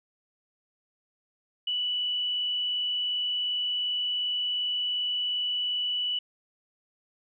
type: tone with frequency modulation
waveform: sine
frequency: 2960 Hz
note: F#7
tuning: in tune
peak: -26 dBFS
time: 1.67-6.19 s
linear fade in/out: 5 ms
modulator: 42.7 Hz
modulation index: 0.72
effects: none